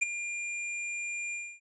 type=tone with ADSR envelope; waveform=square; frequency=2400 Hz; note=D7; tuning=37 cents sharp; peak=-22 dBFS; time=0.01-1.6 s; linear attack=16 ms; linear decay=15 ms; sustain=-12 dB; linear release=270 ms; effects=resampled to 24000 Hz